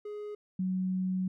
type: tone pair in turn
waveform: triangle / sine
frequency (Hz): 417.5 / 185.98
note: G#4 / F#3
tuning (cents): +9 / +9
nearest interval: octave + major second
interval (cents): 1400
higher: first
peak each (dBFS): -35 / -28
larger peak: second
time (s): 0.05-0.35 / 0.59-1.28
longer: second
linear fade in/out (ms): 5
effects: none